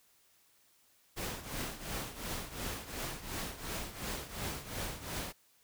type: noise with tremolo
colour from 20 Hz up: pink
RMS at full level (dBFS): -37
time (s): 1.16-5.33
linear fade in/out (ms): 20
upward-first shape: triangle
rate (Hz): 2.8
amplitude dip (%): 80
effects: white hiss -68 dBFS RMS until 5.63 s